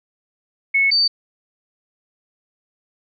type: tone pair in turn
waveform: sine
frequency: 2200 / 4589 Hz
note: C#7 / D8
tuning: -14 / -41 cents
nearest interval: octave + minor second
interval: 1273 cents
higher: second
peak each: -13 / -13 dBFS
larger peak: neither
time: 0.74-0.91 / 0.91-1.08 s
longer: neither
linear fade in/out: 10 ms
effects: none